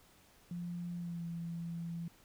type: tone with pitch glide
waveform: sine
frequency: 174 to 168.56 Hz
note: F3 to E3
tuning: -6 to +39 cents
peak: -38 dBFS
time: 0.51-2.08 s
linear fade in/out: 2 ms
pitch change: -55 cents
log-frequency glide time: 0.97-1.25 s
effects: pink hiss -64 dBFS RMS until 2.24 s